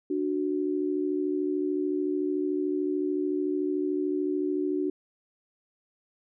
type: tone pair together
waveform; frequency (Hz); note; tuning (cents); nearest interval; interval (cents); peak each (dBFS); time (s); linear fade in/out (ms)
sine; 296.4 / 370; D4 / F#4; +16 / 0; major third; 384; -28; 0.1-4.9; 5
effects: none